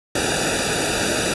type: noise with comb filter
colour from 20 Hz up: pink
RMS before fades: -21 dBFS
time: 0.15-1.34 s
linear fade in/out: 5 ms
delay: 0.94 ms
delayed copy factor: -0.95
effects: resampled to 24000 Hz